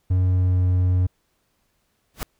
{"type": "tone with pitch glide", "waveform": "triangle", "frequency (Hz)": [91.9, 91], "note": ["F#2", "F#2"], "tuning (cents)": [-11, -28], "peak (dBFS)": -14, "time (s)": [0.1, 1.07], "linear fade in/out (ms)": 10, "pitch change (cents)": -17, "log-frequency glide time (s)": [0.26, 0.64]}
{"type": "noise with exponential growth", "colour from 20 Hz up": "pink", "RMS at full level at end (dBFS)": -24, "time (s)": [2.14, 2.23], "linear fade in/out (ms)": 0, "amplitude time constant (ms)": 19}
{"effects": ["pink hiss -69 dBFS RMS until 2.39 s"]}